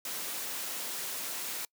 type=noise; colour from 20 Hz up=white; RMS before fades=-37 dBFS; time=0.05-1.65 s; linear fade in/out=2 ms; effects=noise-tail reverb RT60 0.1 s tail -26 dB re dry + high-pass 200 Hz 12 dB/octave